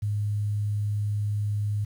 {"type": "tone with quantisation", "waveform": "sine", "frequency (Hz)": 103.83, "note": "G#2", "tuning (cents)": 0, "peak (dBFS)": -24, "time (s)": [0.02, 1.85], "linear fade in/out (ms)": 10, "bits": 9, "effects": []}